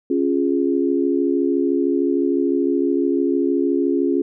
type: chord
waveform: sine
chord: Db major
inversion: none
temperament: equal with one note detuned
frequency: 275.7 / 349.2 / 415.3 Hz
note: Db4 / F4 / Ab4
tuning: -9 / 0 / 0 cents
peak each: -19 / -20 / -23 dBFS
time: 0.1-4.22 s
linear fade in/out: 5 ms
effects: none